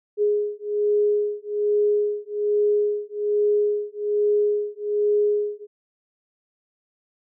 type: beating tone pair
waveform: sine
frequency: 415.3 / 416.5 Hz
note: G#4 / G#4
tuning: 0 / +5 cents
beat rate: 1.2 Hz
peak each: -22 dBFS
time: 0.17-5.67 s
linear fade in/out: 50 ms
effects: none